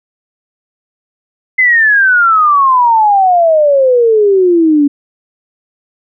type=exponential sweep; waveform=sine; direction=down; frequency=2066 to 280.7 Hz; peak=-5 dBFS; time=1.58-4.88 s; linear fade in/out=10 ms; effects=none